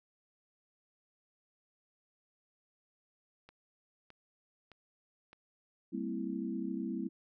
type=click train; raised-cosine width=0.3 ms; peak=-38 dBFS; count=4; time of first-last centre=3.49-5.33 s; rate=1.63 Hz
type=chord; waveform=sine; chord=C dominant seventh; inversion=second; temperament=equal with one note detuned; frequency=196 / 227.5 / 261.6 / 329.6 Hz; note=G3 / Bb3 / C4 / E4; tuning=0 / -42 / 0 / 0 cents; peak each=-40 dBFS; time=5.92-7.09 s; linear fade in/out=20 ms
effects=none

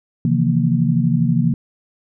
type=tone cluster; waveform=sine; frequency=132.5 / 160.3 / 172.6 / 232.2 Hz; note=C3 / E3 / F3 / A#3; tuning=+22 / -48 / -20 / -7 cents; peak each=-19 dBFS; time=0.25-1.54 s; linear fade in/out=2 ms; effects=none

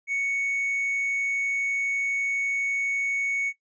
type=tone with hard clipping; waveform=triangle; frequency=2222 Hz; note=C#7; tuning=4 cents sharp; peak=-23 dBFS; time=0.07-3.53 s; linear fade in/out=50 ms; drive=1 dB; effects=noise-tail reverb RT60 0.1 s tail -17 dB re dry + resampled to 16000 Hz

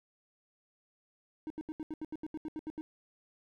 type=tone bursts; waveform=triangle; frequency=311.1 Hz; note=D#4; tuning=in tune; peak=-34 dBFS; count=13; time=1.47-2.81 s; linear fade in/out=0 ms; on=32 ms; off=77 ms; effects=none

